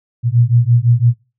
sine beating tone pair, 116.54 / 122.44 Hz, A#2 / B2, 0 / -15 cents, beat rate 5.9 Hz, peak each -12 dBFS, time 0.23-1.14 s, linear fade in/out 50 ms, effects noise-tail reverb RT60 0.3 s tail -22 dB re dry

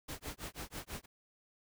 pink noise with tremolo, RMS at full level -42 dBFS, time 0.08-1.06 s, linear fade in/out 10 ms, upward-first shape sine, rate 6.1 Hz, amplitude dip 100%, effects none

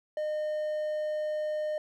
triangle tone, 610 Hz, D#5, 34 cents flat, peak -27 dBFS, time 0.17-1.78 s, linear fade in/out 2 ms, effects none

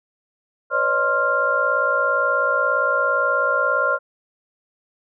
sine tone cluster, 501 / 558 / 616 / 1060 / 1392 Hz, B4 / C#5 / D#5 / C6 / F6, +25 / +11 / -17 / +22 / -6 cents, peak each -27 / -24 / -27 / -24 / -19 dBFS, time 0.7-3.99 s, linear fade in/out 50 ms, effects none

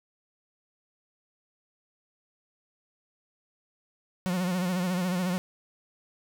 45% pulse tone with vibrato, 181.2 Hz, F#3, 36 cents flat, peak -26 dBFS, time 4.26-5.38 s, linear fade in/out 0 ms, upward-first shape sine, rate 14 Hz, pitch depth 66 cents each way, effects none

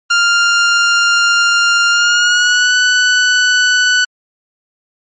sawtooth tone with pitch glide, 1398 to 1489.7 Hz, F6 to F#6, +1 to +11 cents, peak -5 dBFS, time 0.1-4.05 s, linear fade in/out 10 ms, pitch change +110 cents, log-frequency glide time 1.89-2.75 s, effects MP3 32 kbps

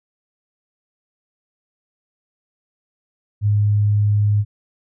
sine tone, 103.83 Hz, G#2, in tune, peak -13 dBFS, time 3.41-4.45 s, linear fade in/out 50 ms, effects none

